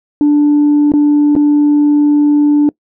sine tone with dropouts, 293.7 Hz, D4, in tune, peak -4 dBFS, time 0.21-2.69 s, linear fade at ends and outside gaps 1 ms, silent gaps 0.919-0.937 / 1.353-1.363 s, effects noise-tail reverb RT60 0.1 s tail -24 dB re dry + tanh soft clip ceiling -4 dBFS

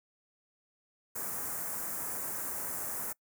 white band-stop noise, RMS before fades -37 dBFS, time 1.15-3.13 s, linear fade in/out 10 ms, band 1700 to 7300 Hz, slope 24 dB/octave, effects noise-tail reverb RT60 0.1 s tail -24 dB re dry + high-pass 80 Hz 12 dB/octave

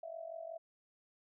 sine tone with amplitude modulation, 659 Hz, E5, 1 cent flat, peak -39 dBFS, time 0.03-0.58 s, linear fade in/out 5 ms, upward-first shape sine, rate 45.5 Hz, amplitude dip 80%, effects none

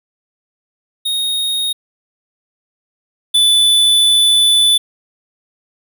square tone pair in turn, 3729 / 3487 Hz, A#7 / A7, 0 / -16 cents, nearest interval minor second, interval 116 cents, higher first, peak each -16 / -9 dBFS, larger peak second, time 1.05-1.73 / 3.34-4.78 s, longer second, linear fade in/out 10 ms, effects none

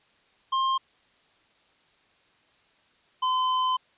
square tone pair in turn, 1060 / 1023.6 Hz, C6 / C6, +22 / -38 cents, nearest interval minor second, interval 60 cents, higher first, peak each -23 dBFS, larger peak neither, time 0.52-0.78 / 3.22-3.77 s, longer second, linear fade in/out 10 ms, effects white hiss -63 dBFS RMS until 3.97 s + resampled to 8000 Hz

